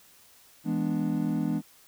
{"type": "chord", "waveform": "triangle", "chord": "E dominant seventh", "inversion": "none", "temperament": "equal with one note detuned", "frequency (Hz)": [164.81, 207.7, 246.9, 294.7], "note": ["E3", "G#3", "B3", "D4"], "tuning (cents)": [0, 0, 0, 6], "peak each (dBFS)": -29, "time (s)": [0.64, 1.62], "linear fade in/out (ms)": 50, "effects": ["white hiss -57 dBFS RMS until 1.87 s"]}